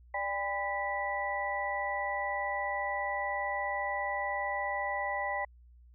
sine tone cluster, 588 / 803 / 1006 / 1963 Hz, D5 / G5 / B5 / B6, +2 / +41 / +32 / -11 cents, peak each -38 / -35 / -39 / -35 dBFS, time 0.14-5.45 s, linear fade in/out 5 ms, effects added 60 Hz sine -54 dBFS peak until 5.94 s

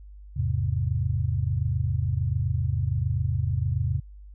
sine chord, E augmented, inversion none, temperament equal, 82.41 / 103.83 / 130.81 Hz, E2 / G#2 / B#2, 0 / 0 / 0 cents, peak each -27 dBFS, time 0.36-4 s, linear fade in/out 10 ms, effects added 50 Hz sine -42 dBFS peak until 4.34 s

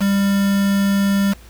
triangle tone with quantisation, 198.4 Hz, G3, 21 cents sharp, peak -12 dBFS, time 0-1.34 s, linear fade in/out 20 ms, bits 4, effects added 58 Hz sine -41 dBFS peak until 1.49 s + pink hiss -47 dBFS RMS until 1.49 s

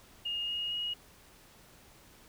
sine tone with pitch steps, 2844 / 2865 / 2887 Hz, F7 / F7 / F#7, +31 / +44 / -43 cents, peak -32 dBFS, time 0.25-0.94 s, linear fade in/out 10 ms, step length 230 ms, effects pink hiss -58 dBFS RMS until 2.28 s

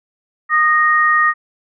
sine tone pair together, 1230.6 / 1864.7 Hz, D#6 / A#6, -19 / 0 cents, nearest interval perfect fifth, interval 719 cents, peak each -13 dBFS, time 0.49-1.34 s, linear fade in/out 50 ms, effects none

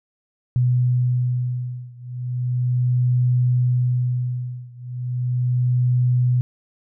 sine beating tone pair, 124.1 / 124.46 Hz, B2 / B2, +9 / +14 cents, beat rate 0.36 Hz, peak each -20 / -21 dBFS, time 0.56-6.41 s, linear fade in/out 0 ms, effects none

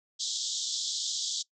pink band-pass noise, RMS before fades -33 dBFS, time 0.19-1.43 s, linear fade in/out 20 ms, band 3300 to 7600 Hz, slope 96 dB/octave, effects noise-tail reverb RT60 0.1 s tail -21 dB re dry

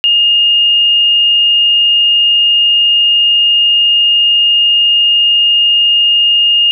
sine tone, 2837 Hz, F7, 27 cents sharp, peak -6 dBFS, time 0.04-6.71 s, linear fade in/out 0 ms, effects none

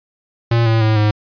square tone with pitch steps, 116.54 / 112.9 / 109.37 / 105.95 Hz, A#2 / A2 / A2 / G#2, 0 / +45 / -10 / +35 cents, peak -12 dBFS, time 0.51-1.11 s, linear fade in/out 5 ms, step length 150 ms, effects resampled to 11025 Hz

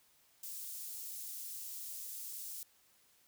white high-pass noise, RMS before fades -45 dBFS, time 0.43-2.63 s, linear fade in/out 2 ms, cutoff 6700 Hz, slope 12 dB/octave, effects white hiss -69 dBFS RMS until 3.27 s

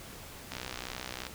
click train, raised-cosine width 0.2 ms, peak -20 dBFS, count 48, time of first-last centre 0.52-1.267 s, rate 62.9 Hz, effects pink hiss -47 dBFS RMS until 1.34 s

